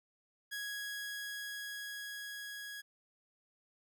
sawtooth tone with level ramp, 1661.2 Hz, G#6, in tune, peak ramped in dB -35 to -40 dBFS, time 0.51-2.82 s, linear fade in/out 20 ms, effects none

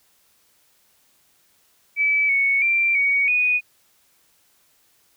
sine tone with pitch steps, 2300 / 2218 / 2359 / 2244 / 2476 Hz, D7 / C#7 / D7 / C#7 / D#7, -37 / 0 / +7 / +21 / -9 cents, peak -16 dBFS, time 1.96-3.61 s, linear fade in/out 50 ms, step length 330 ms, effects white hiss -61 dBFS RMS until 5.16 s

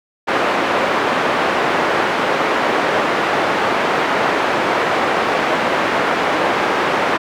pink band-pass noise, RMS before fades -17 dBFS, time 0.27-7.18 s, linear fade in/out 20 ms, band 390 to 1900 Hz, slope 12 dB/octave, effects none

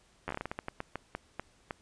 slowing click train, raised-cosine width 0.5 ms, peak -20 dBFS, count 16, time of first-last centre 0.28-1.708 s, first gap 11 ms, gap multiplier 1.27, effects pink hiss -65 dBFS RMS until 1.81 s + resampled to 22050 Hz

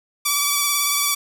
5% pulse tone with vibrato, 1151 Hz, D6, 35 cents flat, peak -6 dBFS, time 0.25-1.15 s, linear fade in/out 10 ms, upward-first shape sine, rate 18 Hz, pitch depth 26 cents each way, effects none

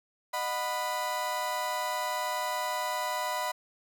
35% pulse tone cluster, 613 / 732 / 991 Hz, D#5 / F#5 / B5, -26 / -19 / +6 cents, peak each -35 / -35 / -30 dBFS, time 0.33-3.52 s, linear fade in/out 10 ms, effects 10-bit

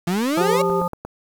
35% pulse exponential sweep, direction up, 166.4 to 574 Hz, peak -17 dBFS, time 0.07-0.62 s, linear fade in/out 5 ms
harmonic tone, 175.6 Hz, F3, 10 cents sharp, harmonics 1 / 3 / 5 / 7, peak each -25 / -25 / -25 / -25 dBFS, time 0.37-0.88 s, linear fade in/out 5 ms
sine tone, 395.5 Hz, G4, 15 cents sharp, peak -20 dBFS, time 0.4-0.81 s, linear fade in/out 10 ms
click train, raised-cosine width 1 ms, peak -16 dBFS, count 4, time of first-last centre 0.7-1.05 s, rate 8.57 Hz
effects 7-bit

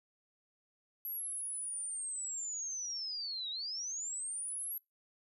sine linear two-way sweep, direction down then up, 11710 to 3729 to 11710 Hz, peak -37 dBFS, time 1.05-4.78 s, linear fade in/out 2 ms, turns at 3.5 s, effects noise-tail reverb RT60 0.2 s tail -25 dB re dry

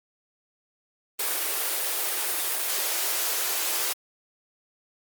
white high-pass noise, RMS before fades -27 dBFS, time 1.19-3.93 s, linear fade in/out 5 ms, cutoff 320 Hz, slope 96 dB/octave, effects Opus 24 kbps

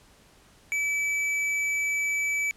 triangle tone with hard clipping, 2301 Hz, D7, 36 cents flat, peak -26 dBFS, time 0.72-2.51 s, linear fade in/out 0 ms, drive 12 dB, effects pink hiss -57 dBFS RMS until 2.56 s + low-pass 11000 Hz 12 dB/octave

